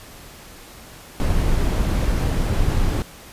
brown noise, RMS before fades -19 dBFS, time 1.2-3.02 s, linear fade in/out 0 ms, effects pink hiss -42 dBFS RMS until 3.32 s + resampled to 32000 Hz

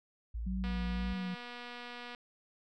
sine tone, 56.5 Hz, A1, 47 cents sharp, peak -35 dBFS, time 0.34-1.14 s, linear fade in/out 10 ms
sine tone with vibrato, 185 Hz, F#3, in tune, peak -35 dBFS, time 0.46-1.35 s, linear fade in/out 10 ms, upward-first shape sine, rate 1.9 Hz, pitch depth 37 cents each way
click train, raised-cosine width 0.3 ms, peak -30 dBFS, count 366, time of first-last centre 0.64-2.148 s, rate 242 Hz
effects none

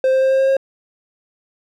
triangle tone with pitch steps, 523.3 / 526.3 / 529.4 / 532.4 / 535.5 / 538.6 Hz, C5 / C5 / C5 / C5 / C5 / C#5, 0 / +10 / +20 / +30 / +40 / -50 cents, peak -10 dBFS, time 0.04-0.568 s, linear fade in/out 2 ms, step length 88 ms, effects none

